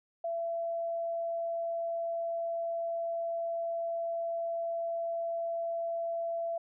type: tone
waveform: sine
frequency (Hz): 672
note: E5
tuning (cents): +33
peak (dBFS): -31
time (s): 0.24-6.58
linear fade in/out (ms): 5
effects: none